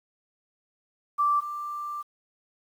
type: tone pair in turn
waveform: sine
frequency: 1170 / 1180.9 Hz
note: D6 / D6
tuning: -7 / +9 cents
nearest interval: unison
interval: 16 cents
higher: second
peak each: -20 / -31 dBFS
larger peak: first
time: 1.18-1.41 / 1.41-2.03 s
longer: second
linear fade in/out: 20 ms
effects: 9-bit